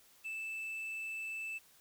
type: tone with quantisation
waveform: triangle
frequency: 2637 Hz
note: E7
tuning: in tune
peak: -37 dBFS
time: 0.24-1.59 s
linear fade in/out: 20 ms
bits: 11
effects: white hiss -64 dBFS RMS until 1.8 s